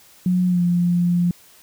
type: tone with pitch glide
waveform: sine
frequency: 181.1 to 175.03 Hz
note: F#3 to F3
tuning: -37 to +4 cents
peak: -15 dBFS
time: 0.26-1.31 s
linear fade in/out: 2 ms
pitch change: -59 cents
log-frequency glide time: 0.47-0.62 s
effects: white hiss -50 dBFS RMS until 1.62 s